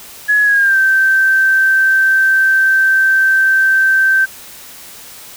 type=tone with pitch glide; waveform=sine; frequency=1687 to 1555.9 Hz; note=G#6 to G6; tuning=+27 to -13 cents; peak=-8 dBFS; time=0.28-4.26 s; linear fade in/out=20 ms; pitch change=-140 cents; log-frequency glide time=0.43-0.78 s; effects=white hiss -35 dBFS RMS until 5.36 s